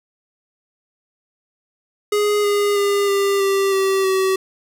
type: tone with pitch steps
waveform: square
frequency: 415.3 / 409.3 / 403.5 / 397.7 / 392 / 386.4 / 380.8 Hz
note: G#4 / G#4 / G#4 / G4 / G4 / G4 / F#4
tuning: 0 / -25 / -50 / +25 / 0 / -25 / +50 cents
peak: -16 dBFS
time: 2.12-4.36 s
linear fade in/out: 5 ms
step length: 320 ms
effects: resampled to 32000 Hz + 7-bit